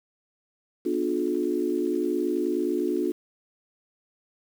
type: chord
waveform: sine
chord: B diminished seventh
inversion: none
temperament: just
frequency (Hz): 246.9 / 296.3 / 355.6 / 426.7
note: B3 / D4 / F4 / Ab4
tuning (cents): 0 / +15 / +31 / +47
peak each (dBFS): -32 / -28 / -26 / -32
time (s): 0.85-3.12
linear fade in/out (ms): 10
effects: 8-bit